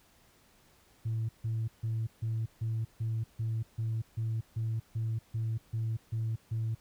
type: tone bursts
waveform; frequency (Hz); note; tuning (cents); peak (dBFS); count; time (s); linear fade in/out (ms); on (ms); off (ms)
sine; 112.2; A2; +34; -28; 15; 1.05-6.75; 10; 240; 150
effects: tanh soft clip ceiling -27 dBFS + pink hiss -64 dBFS RMS until 6.8 s